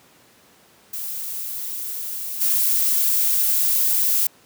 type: noise with level steps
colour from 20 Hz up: violet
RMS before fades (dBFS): -29 / -19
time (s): 0.93-4.27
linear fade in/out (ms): 5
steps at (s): 2.4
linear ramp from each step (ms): 20
effects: pink hiss -53 dBFS RMS until 4.45 s + high-pass 150 Hz 12 dB/octave